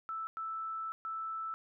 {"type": "tone bursts at uneven times", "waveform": "sine", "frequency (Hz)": 1318.5, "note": "E6", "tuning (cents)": 0, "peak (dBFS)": -36, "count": 3, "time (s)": [[0.09, 0.27], [0.37, 0.92], [1.05, 1.54]], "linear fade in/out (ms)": 0, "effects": []}